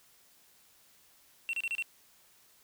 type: tone bursts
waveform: triangle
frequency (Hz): 2718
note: F7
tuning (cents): -48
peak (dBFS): -29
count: 5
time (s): 1.49-1.824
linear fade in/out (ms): 0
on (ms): 42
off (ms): 31
effects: white hiss -63 dBFS RMS until 2.63 s